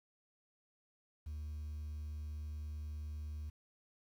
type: tone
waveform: sine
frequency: 75.8 Hz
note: D#2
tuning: 45 cents flat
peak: -38 dBFS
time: 1.26-3.5 s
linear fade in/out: 10 ms
effects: tanh soft clip ceiling -40 dBFS + 11-bit